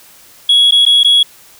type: tone with dropouts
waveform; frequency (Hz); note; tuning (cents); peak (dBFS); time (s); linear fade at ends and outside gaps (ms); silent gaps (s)
sine; 3341; G#7; +10; -3; 0.49-1.23; 5; 0.71-0.721 / 0.853-0.863 / 1.033-1.046
effects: tanh soft clip ceiling -4 dBFS + white hiss -42 dBFS RMS until 1.59 s